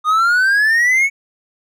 triangle exponential sweep, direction up, 1220 to 2243 Hz, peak -9 dBFS, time 0.04-1.1 s, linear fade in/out 50 ms, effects none

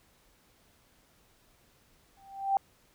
sine tone with exponential growth, 784 Hz, G5, in tune, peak -20 dBFS, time 2.17-2.57 s, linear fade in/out 1 ms, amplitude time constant 86 ms, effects pink hiss -65 dBFS RMS until 2.94 s

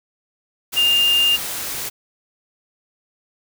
sine tone in noise, 2808 Hz, F7, 9 cents sharp, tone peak -13 dBFS, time 0.76-1.37 s, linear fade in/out 20 ms, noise white, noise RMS -27 dBFS, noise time 0.72-1.9 s, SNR +11 dB, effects none

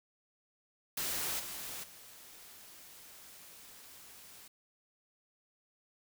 white noise with level steps, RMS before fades -36 / -43 / -54 dBFS, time 0.97-4.48 s, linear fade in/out 5 ms, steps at 1.39 / 1.83 s, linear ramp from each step 10 ms, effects none

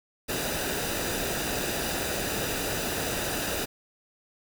pink noise with comb filter, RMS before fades -30 dBFS, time 0.28-3.66 s, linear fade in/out 20 ms, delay 0.92 ms, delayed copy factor -0.55, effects none

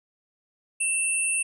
sine tone cluster, 2670 / 8810 / 9920 Hz, E7 / C#9 / D#9, +22 / -12 / -6 cents, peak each -27 dBFS, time 0.8-1.43 s, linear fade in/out 10 ms, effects none

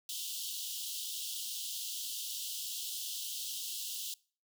pink high-pass noise, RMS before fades -40 dBFS, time 0.09-4.14 s, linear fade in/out 2 ms, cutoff 2900 Hz, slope 96 dB/octave, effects noise-tail reverb RT60 0.4 s tail -23 dB re dry

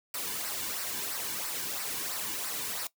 white noise with flanger, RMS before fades -35 dBFS, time 0.14-2.87 s, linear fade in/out 2 ms, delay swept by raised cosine 0.29 to 1.59 ms, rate 3 Hz, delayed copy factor -0.6, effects noise-tail reverb RT60 0.1 s tail -19 dB re dry

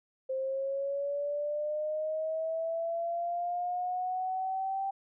sine linear sweep, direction up, 523.3 to 783 Hz, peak -30 dBFS, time 0.29-4.91 s, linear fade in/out 10 ms, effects none

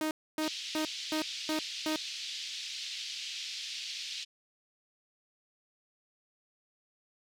sawtooth tone bursts, 311.1 Hz, D#4, in tune, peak -26 dBFS, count 6, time 0.01-1.96 s, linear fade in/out 2 ms, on 100 ms, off 270 ms
white band-pass noise, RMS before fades -40 dBFS, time 0.41-4.25 s, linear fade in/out 20 ms, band 2700 to 4900 Hz, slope 24 dB/octave
effects none

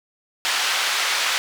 white band-pass noise, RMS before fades -22 dBFS, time 0.45-1.38 s, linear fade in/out 0 ms, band 900 to 4100 Hz, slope 12 dB/octave, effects none

